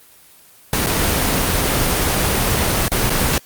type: noise with dropouts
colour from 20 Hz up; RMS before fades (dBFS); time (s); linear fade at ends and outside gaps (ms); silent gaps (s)
pink; -17; 0.73-3.38; 1; 0.862-0.869 / 2.882-2.918 / 3.096-3.103
effects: white hiss -47 dBFS RMS until 3.45 s + Opus 24 kbps